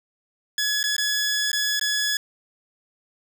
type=tone with dropouts; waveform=15% pulse; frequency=1694 Hz; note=G#6; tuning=34 cents sharp; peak=-15 dBFS; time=0.58-2.17 s; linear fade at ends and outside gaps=2 ms; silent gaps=0.83-0.839 / 0.966-0.981 / 1.517-1.53 / 1.796-1.812 s; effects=none